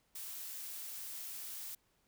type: noise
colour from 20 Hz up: blue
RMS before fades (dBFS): -45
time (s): 0.15-1.75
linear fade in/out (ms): 5
effects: pink hiss -75 dBFS RMS until 2.07 s